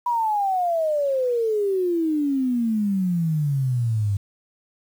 sine exponential sweep, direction down, 982 to 98 Hz, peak -19 dBFS, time 0.06-4.17 s, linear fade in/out 5 ms, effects 8-bit

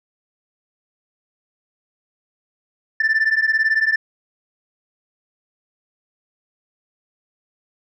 sine beating tone pair, 1760 / 1778 Hz, A6 / A6, 0 / +18 cents, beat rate 18 Hz, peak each -16 dBFS, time 3-3.96 s, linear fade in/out 5 ms, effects tanh soft clip ceiling -12 dBFS

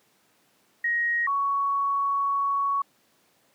sine tone pair in turn, 1883 / 1116.7 Hz, A#6 / C#6, +17 / +12 cents, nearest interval major sixth, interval 905 cents, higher first, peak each -22 dBFS, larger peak neither, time 0.84-1.27 / 1.27-2.82 s, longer second, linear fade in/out 5 ms, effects pink hiss -64 dBFS RMS until 3.54 s + high-pass 200 Hz 12 dB/octave

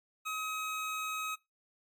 25% pulse tone, 1270 Hz, D#6, 35 cents sharp, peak -31 dBFS, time 0.25-1.36 s, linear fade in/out 20 ms, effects noise-tail reverb RT60 0.2 s tail -21 dB re dry + AAC 64 kbps

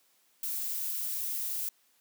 violet noise, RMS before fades -34 dBFS, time 0.43-1.69 s, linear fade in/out 2 ms, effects white hiss -68 dBFS RMS until 2 s + high-pass 200 Hz 12 dB/octave

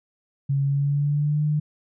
sine tone with pitch glide, 138.8 to 150.49 Hz, C#3 to D3, +3 to +43 cents, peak -19 dBFS, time 0.49-1.6 s, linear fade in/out 10 ms, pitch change +140 cents, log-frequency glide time 0.63-1.44 s, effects none

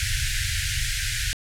pink band-stop noise, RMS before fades -25 dBFS, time 0-1.33 s, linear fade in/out 0 ms, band 130 to 1500 Hz, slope 96 dB/octave, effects low-pass 10000 Hz 12 dB/octave

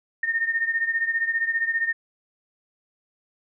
sine beating tone pair, 1826 / 1841 Hz, A#6 / A#6, -36 / -22 cents, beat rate 15 Hz, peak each -23 / -27 dBFS, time 0.23-1.93 s, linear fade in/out 5 ms, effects none

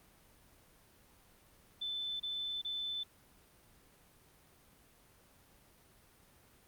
sine tone bursts, 3520 Hz, A7, in tune, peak -36 dBFS, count 3, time 1.81-3.036 s, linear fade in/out 10 ms, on 390 ms, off 28 ms, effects pink hiss -64 dBFS RMS until 6.67 s + Opus 32 kbps

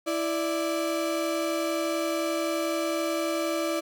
35% pulse tone pair together, 329.6 / 587.8 Hz, E4 / D5, 0 / +1 cents, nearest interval minor seventh, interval 1001 cents, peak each -27 dBFS, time 0.06-3.81 s, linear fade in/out 20 ms, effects none

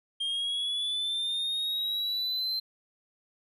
triangle linear sweep, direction up, 3200 to 4118 Hz, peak -27 dBFS, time 0.2-2.6 s, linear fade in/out 10 ms, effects resampled to 32000 Hz

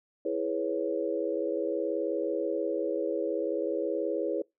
sine chord, C# minor seventh, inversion first, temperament equal, 329.6 / 415.3 / 493.9 / 554.4 Hz, E4 / G#4 / B4 / C#5, 0 / 0 / 0 / 0 cents, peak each -33 dBFS, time 0.25-4.42 s, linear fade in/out 5 ms, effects noise-tail reverb RT60 0.2 s tail -25 dB re dry

